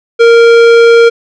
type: tone with tanh clipping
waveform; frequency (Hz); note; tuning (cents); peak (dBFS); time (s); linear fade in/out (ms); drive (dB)
sine; 465; A#4; -4; -3; 0.19-1.1; 20; 16
effects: none